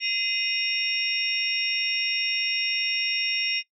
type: tone cluster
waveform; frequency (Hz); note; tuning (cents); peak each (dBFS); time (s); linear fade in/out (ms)
sine; 2063 / 2495 / 2833 / 3712 / 5510; C7 / D#7 / F7 / A#7 / F8; -25 / +4 / +24 / -8 / -24; -31 / -29 / -30 / -34 / -29; 0-3.63; 50
effects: noise-tail reverb RT60 0.1 s tail -18 dB re dry